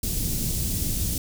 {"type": "band-stop noise", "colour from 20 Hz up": "pink", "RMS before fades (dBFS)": -26, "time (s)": [0.03, 1.18], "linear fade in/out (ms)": 2, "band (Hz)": [210, 6300], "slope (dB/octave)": 12, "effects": []}